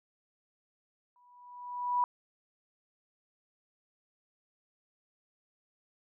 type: tone with exponential growth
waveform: sine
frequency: 980 Hz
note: B5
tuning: 14 cents flat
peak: -23 dBFS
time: 1.16-2.04 s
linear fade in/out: 1 ms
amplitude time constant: 190 ms
effects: none